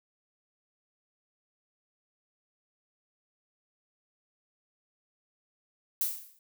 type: noise with exponential decay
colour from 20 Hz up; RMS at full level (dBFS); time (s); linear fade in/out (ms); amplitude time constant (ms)
violet; -26; 6.01-6.39; 2; 82
effects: none